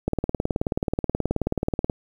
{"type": "click train", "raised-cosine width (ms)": 2, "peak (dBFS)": -9, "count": 35, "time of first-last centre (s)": [0.08, 1.898], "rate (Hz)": 18.7, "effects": ["8-bit"]}